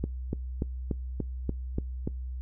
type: click train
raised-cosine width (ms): 3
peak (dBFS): -16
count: 8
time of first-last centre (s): 0.04-2.075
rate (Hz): 3.44
effects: noise-tail reverb RT60 0.2 s tail -24 dB re dry + added 63 Hz sine -33 dBFS peak until 2.41 s